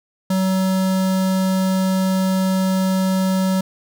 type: tone with notch filter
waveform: square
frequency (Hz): 188.7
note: F#3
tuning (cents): +34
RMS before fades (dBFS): -18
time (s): 0.3-3.61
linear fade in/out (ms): 5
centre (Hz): 2300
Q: 1.8
effects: none